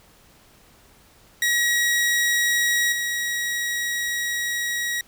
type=tone with level steps; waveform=sawtooth; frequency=1907 Hz; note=A#6; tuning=39 cents sharp; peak=-15 / -20 dBFS; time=1.42-5.01 s; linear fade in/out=2 ms; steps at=2.92 s; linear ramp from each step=5 ms; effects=pink hiss -54 dBFS RMS until 5.07 s